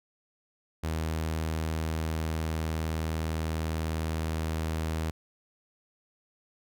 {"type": "tone", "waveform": "sawtooth", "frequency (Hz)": 79.8, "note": "D#2", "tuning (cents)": 44, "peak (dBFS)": -25, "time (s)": [0.83, 5.11], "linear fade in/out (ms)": 10, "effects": []}